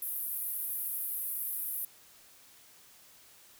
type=band-pass noise; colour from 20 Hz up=pink; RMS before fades=-36 dBFS; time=0.02-1.85 s; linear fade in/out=2 ms; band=11000 to 16000 Hz; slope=48 dB/octave; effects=white hiss -58 dBFS RMS until 3.59 s